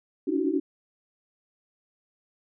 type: tone cluster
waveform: sine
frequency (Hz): 278 / 288 / 321.6 / 362.7 / 376.8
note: C#4 / D4 / E4 / F#4 / F#4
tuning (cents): +5 / -34 / -43 / -34 / +32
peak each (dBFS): -32 / -28 / -28 / -33 / -29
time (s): 0.27-0.6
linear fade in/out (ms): 10
effects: none